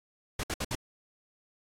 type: noise bursts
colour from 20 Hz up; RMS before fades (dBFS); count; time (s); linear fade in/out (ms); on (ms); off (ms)
pink; -32; 4; 0.39-0.753; 5; 45; 61
effects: low-pass 11000 Hz 12 dB/octave + AAC 64 kbps